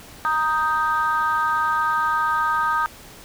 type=chord; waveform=sine; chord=Eb major; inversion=second; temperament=equal; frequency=932.3 / 1244.5 / 1568 Hz; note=Bb5 / Eb6 / G6; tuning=0 / 0 / 0 cents; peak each=-23 / -20 / -24 dBFS; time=0.25-2.86 s; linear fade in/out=0 ms; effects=tanh soft clip ceiling -11 dBFS + pink hiss -43 dBFS RMS until 3.24 s